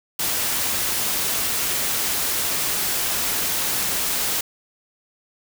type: noise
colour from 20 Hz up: white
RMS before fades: -23 dBFS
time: 0.19-4.41 s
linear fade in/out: 5 ms
effects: none